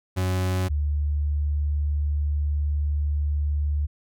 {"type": "tone pair in turn", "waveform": ["40% pulse", "sine"], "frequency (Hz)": [92.5, 73.42], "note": ["F#2", "D2"], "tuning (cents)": [0, 0], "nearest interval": "major third", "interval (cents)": 400, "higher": "first", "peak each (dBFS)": -21, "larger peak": "neither", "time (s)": [[0.16, 0.69], [0.69, 3.87]], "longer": "second", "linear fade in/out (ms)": 20, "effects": []}